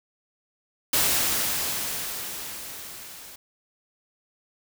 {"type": "noise with level ramp", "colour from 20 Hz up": "white", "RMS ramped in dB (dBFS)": [-21, -44], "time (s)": [0.93, 3.36], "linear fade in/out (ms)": 5, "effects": []}